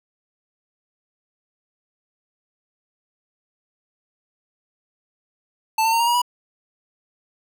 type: tone with pitch steps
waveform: square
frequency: 884 / 901.5 / 919.4 / 937.6 / 956.2 / 975.2 Hz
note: A5 / A5 / A#5 / A#5 / A#5 / B5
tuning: +8 / +42 / -24 / +10 / +44 / -22 cents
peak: -17 dBFS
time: 5.78-6.218 s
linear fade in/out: 5 ms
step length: 73 ms
effects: none